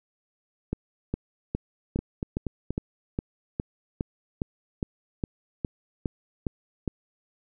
two click trains, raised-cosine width 3 ms, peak -14 / -16 dBFS, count 16 / 4, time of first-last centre 0.73-6.878 / 1.99-2.706 s, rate 2.44 / 4.19 Hz, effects none

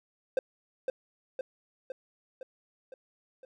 triangle tone with echo, 520 Hz, C5, 11 cents flat, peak -21 dBFS, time 0.37-0.39 s, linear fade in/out 2 ms, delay 510 ms, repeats 6, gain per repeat -4 dB, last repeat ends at 3.45 s, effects none

